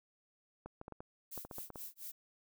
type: clicks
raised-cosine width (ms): 1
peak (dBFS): -32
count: 11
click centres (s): 0.66 / 0.814 / 0.881 / 0.923 / 1.005 / 1.377 / 1.45 / 1.512 / 1.584 / 1.703 / 1.758
type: noise with tremolo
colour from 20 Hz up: violet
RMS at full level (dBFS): -45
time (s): 1.31-2.12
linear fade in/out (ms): 10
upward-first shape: sine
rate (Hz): 4.3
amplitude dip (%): 100
effects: none